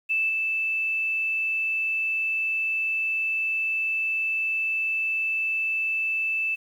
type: tone with level steps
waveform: sine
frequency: 2637 Hz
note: E7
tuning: in tune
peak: -21 / -23 dBFS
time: 0.09-6.56 s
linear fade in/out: 20 ms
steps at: 0.29 s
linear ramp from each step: 5 ms
effects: 9-bit